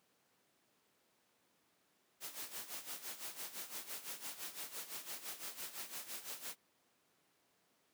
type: noise with tremolo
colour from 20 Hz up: white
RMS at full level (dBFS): -44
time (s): 2.2-6.56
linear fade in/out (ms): 50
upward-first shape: sine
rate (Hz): 5.9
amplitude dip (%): 75
effects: pink hiss -75 dBFS RMS until 7.93 s + high-pass 200 Hz 12 dB/octave